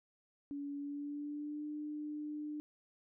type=tone with pitch glide; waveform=sine; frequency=284.6 to 299.4 Hz; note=C#4 to D4; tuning=+46 to +33 cents; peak=-39 dBFS; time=0.51-2.6 s; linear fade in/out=0 ms; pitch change=+87 cents; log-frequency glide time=0.78-1.66 s; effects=none